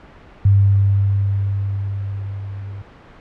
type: tone with level ramp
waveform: sine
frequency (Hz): 99.2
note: G2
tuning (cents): +21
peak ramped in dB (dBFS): -8 to -28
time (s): 0.45-2.82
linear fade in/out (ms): 5
effects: pink hiss -43 dBFS RMS until 3.2 s + low-pass 2000 Hz 12 dB/octave